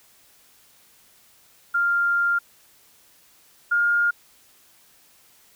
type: tone pair in turn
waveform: sine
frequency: 1396.9 / 1414.8 Hz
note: F6 / F6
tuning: 0 / +22 cents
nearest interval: unison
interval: 22 cents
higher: second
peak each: -18 / -17 dBFS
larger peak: second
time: 1.74-2.39 / 3.71-4.11 s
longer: first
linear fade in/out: 10 ms
effects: white hiss -56 dBFS RMS until 5.55 s